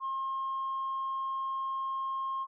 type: tone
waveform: sine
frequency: 1070 Hz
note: C6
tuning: 38 cents sharp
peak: -30 dBFS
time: 0-2.47 s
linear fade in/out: 50 ms
effects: tanh soft clip ceiling -28 dBFS